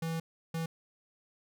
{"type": "tone bursts at uneven times", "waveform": "square", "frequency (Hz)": 163.8, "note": "E3", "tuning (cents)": -11, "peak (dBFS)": -33, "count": 2, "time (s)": [[0.02, 0.2], [0.54, 0.66]], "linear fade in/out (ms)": 5, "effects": []}